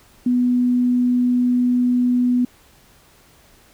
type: tone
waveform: sine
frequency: 246.9 Hz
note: B3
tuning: in tune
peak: -14 dBFS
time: 0.26-2.45 s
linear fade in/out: 5 ms
effects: pink hiss -52 dBFS RMS until 3.73 s

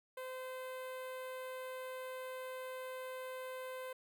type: tone with notch filter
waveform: sawtooth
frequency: 515 Hz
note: C5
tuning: 28 cents flat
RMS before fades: -45 dBFS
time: 0.17-3.93 s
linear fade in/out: 5 ms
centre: 5600 Hz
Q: 0.77
effects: none

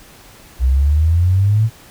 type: exponential sweep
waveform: sine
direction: up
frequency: 61.6 to 114.5 Hz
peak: -10 dBFS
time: 0.59-1.7 s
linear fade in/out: 50 ms
effects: pink hiss -43 dBFS RMS until 1.9 s

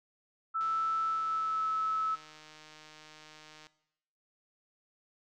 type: tone with pitch glide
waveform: sine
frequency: 1318.5 to 1301.1 Hz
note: E6 to E6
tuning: 0 to -23 cents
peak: -29 dBFS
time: 0.54-2.16 s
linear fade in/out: 20 ms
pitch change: -23 cents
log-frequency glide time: 1.02-1.7 s
type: click train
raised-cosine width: 0.2 ms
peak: -35 dBFS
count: 472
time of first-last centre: 0.61-3.668 s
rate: 154 Hz
effects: noise-tail reverb RT60 0.8 s tail -17 dB re dry

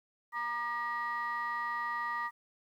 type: tone cluster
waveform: sine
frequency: 941 / 1200 / 1907 Hz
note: A#5 / D6 / A#6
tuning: +16 / +37 / +39 cents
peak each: -37 / -35 / -36 dBFS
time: 0.32-2.31 s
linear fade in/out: 50 ms
effects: tanh soft clip ceiling -27 dBFS + 11-bit

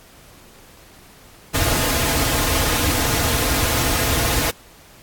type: noise with comb filter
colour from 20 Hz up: pink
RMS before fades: -19 dBFS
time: 1.54-4.51 s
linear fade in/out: 10 ms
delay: 5.2 ms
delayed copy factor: -0.75
effects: pink hiss -47 dBFS RMS until 5.02 s + AAC 64 kbps

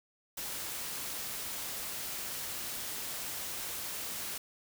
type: noise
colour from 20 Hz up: white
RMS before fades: -39 dBFS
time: 0.37-4.38 s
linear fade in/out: 5 ms
effects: none

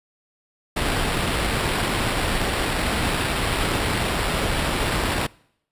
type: noise with sample-and-hold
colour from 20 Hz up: pink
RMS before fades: -23 dBFS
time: 0.76-5.27 s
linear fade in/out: 10 ms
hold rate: 6300 Hz
effects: noise-tail reverb RT60 0.7 s tail -24 dB re dry + resampled to 32000 Hz

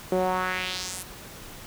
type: tone with band-pass filter sweep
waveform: sawtooth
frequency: 184.2 Hz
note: F#3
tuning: 7 cents flat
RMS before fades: -28 dBFS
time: 0.12-1.03 s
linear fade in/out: 2 ms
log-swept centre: 440 to 11000 Hz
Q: 2.1
effects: pink hiss -43 dBFS RMS until 1.66 s

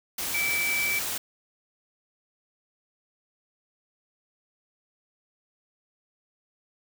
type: tone in noise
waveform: sine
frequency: 2313 Hz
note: D7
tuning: 27 cents flat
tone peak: -25 dBFS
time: 0.34-0.99 s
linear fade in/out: 5 ms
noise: white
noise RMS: -31 dBFS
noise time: 0.18-1.18 s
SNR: +3 dB
effects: none

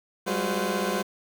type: tone cluster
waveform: 20% pulse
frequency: 190.6 / 206.5 / 358.6 / 511 Hz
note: G3 / G#3 / F4 / C5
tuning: -48 / -10 / +46 / -41 cents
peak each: -26 dBFS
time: 0.26-1.03 s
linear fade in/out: 20 ms
effects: 8-bit

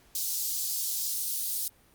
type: high-pass noise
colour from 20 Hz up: white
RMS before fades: -31 dBFS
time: 0.15-1.68 s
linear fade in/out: 2 ms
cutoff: 4300 Hz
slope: 24 dB/octave
effects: pink hiss -61 dBFS RMS until 1.94 s + Opus 48 kbps

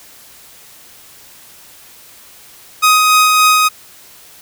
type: tone with tremolo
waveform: sawtooth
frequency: 1254 Hz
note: D#6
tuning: 13 cents sharp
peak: -3 dBFS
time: 2.82-3.69 s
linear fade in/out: 20 ms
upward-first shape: sine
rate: 3.5 Hz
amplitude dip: 25%
effects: white hiss -41 dBFS RMS until 4.41 s

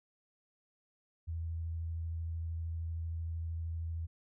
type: tone with vibrato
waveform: sine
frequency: 82.41 Hz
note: E2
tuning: in tune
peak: -35 dBFS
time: 1.27-4.07 s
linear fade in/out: 20 ms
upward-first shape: triangle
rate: 13 Hz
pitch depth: 17 cents each way
effects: none

